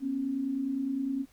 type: tone pair together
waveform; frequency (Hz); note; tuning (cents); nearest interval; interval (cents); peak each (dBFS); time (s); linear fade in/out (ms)
sine; 243.2 / 273; B3 / C#4; -26 / -26; major second; 200; -36 / -29; 0-1.26; 50
effects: pink hiss -63 dBFS RMS until 1.32 s